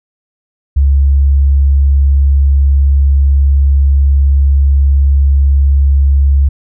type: tone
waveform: sine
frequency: 69.3 Hz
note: C#2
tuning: in tune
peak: -5 dBFS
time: 0.76-6.49 s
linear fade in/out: 10 ms
effects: none